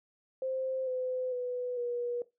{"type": "tone with pitch steps", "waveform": "sine", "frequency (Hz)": [523.3, 509.3, 495.6, 482.4], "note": ["C5", "C5", "B4", "B4"], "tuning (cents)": [0, -47, 6, -41], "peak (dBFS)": -31, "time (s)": [0.42, 2.22], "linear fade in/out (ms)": 2, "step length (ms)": 450, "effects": ["noise-tail reverb RT60 0.2 s tail -17 dB re dry"]}